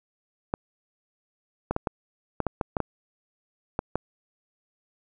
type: clicks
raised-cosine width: 1 ms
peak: -11 dBFS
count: 11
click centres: 0.539 / 1.71 / 1.764 / 1.872 / 2.403 / 2.467 / 2.612 / 2.768 / 2.803 / 3.791 / 3.956 s
effects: none